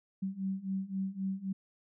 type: beating tone pair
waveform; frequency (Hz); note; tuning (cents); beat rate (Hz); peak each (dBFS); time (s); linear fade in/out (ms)
sine; 190 / 193.8; F#3 / G3; +46 / -20; 3.8; -37 / -35; 0.22-1.53; 10
effects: none